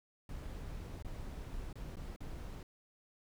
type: noise with dropouts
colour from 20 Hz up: brown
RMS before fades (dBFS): -44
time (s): 0.29-2.63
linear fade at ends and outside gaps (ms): 2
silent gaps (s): 1.025-1.047 / 1.729-1.755 / 1.958-1.968 / 2.162-2.205
effects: none